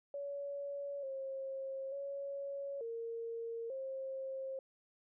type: tone with pitch steps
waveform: sine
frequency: 565 / 537 / 558 / 460.4 / 533 Hz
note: C#5 / C5 / C#5 / A#4 / C5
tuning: +33 / +45 / +11 / -22 / +32 cents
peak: -39 dBFS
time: 0.14-4.59 s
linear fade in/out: 2 ms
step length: 890 ms
effects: none